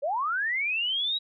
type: linear sweep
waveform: sine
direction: up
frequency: 520 to 3879 Hz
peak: -25 dBFS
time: 0.02-1.19 s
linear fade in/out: 20 ms
effects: none